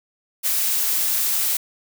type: noise with ADSR envelope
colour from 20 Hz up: blue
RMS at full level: -19 dBFS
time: 0.43-1.57 s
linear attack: 35 ms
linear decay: 4 ms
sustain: -2 dB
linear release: 3 ms
effects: none